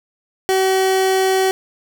30% pulse tone, 380 Hz, F#4, 46 cents sharp, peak -11 dBFS, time 0.49-1.51 s, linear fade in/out 0 ms, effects none

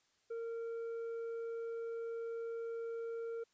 triangle tone with tanh clipping, 460.3 Hz, A#4, 22 cents flat, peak -40 dBFS, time 0.3-3.44 s, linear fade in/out 10 ms, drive 9 dB, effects white hiss -75 dBFS RMS until 3.53 s + resampled to 16000 Hz

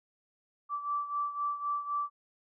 sine beating tone pair, 1162 / 1165.9 Hz, D6 / D6, -19 / -13 cents, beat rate 3.9 Hz, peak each -32 / -37 dBFS, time 0.69-2.1 s, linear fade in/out 50 ms, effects none

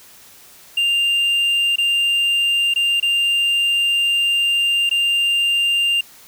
triangle tone with dropouts, 2794 Hz, F7, in tune, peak -13 dBFS, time 0.77-6.01 s, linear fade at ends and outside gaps 5 ms, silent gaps 1.759-1.782 / 2.739-2.759 / 3.001-3.026 / 4.894-4.911 s, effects white hiss -45 dBFS RMS until 6.27 s

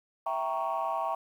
sine chord, E diminished seventh, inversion none, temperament equal with one note detuned, 659.3 / 781.3 / 932.3 / 1108.7 Hz, E5 / G5 / Bb5 / Db6, 0 / -6 / 0 / 0 cents, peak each -33 dBFS, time 0.26-1.15 s, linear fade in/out 5 ms, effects tanh soft clip ceiling -22 dBFS + 10-bit

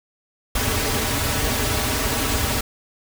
pink noise with comb filter, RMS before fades -22 dBFS, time 0.55-2.61 s, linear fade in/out 5 ms, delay 5.7 ms, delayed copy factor -0.8, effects none

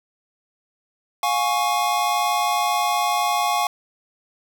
square chord, Db major, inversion first, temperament equal with one note detuned, 710.3 / 830.6 / 1108.7 Hz, F5 / Ab5 / Db6, +29 / 0 / 0 cents, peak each -24 dBFS, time 1.23-3.67 s, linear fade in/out 2 ms, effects none

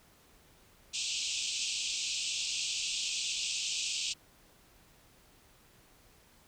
pink band-pass noise, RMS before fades -35 dBFS, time 0.93-4.14 s, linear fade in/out 20 ms, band 2500 to 8100 Hz, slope 96 dB/octave, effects pink hiss -62 dBFS RMS until 6.47 s

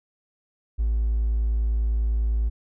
triangle tone with hard clipping, 55 Hz, A1, in tune, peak -20 dBFS, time 0.78-2.5 s, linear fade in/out 20 ms, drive 3 dB, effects none

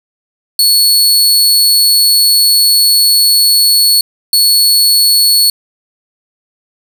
sawtooth tone bursts at uneven times, 4400 Hz, C#8, 14 cents flat, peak -3 dBFS, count 2, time 0.59-4.01 / 4.33-5.5 s, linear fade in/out 2 ms, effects none

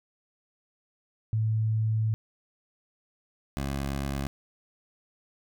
sine / 15% pulse tone pair in turn, 110 / 68.98 Hz, A2 / C#2, 0 / -8 cents, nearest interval minor sixth, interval 808 cents, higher first, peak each -23 dBFS, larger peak neither, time 1.33-2.14 / 3.57-4.27 s, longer first, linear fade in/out 0 ms, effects none

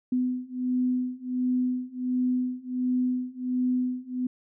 sine beating tone pair, 250.9 / 252.3 Hz, B3 / B3, +28 / +37 cents, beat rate 1.4 Hz, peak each -28 / -27 dBFS, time 0.12-4.27 s, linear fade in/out 5 ms, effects none

